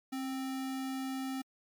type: tone with sample-and-hold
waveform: sine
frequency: 265.7 Hz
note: C4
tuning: 27 cents sharp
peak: -34 dBFS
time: 0.12-1.42 s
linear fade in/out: 10 ms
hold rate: 1050 Hz
effects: MP3 96 kbps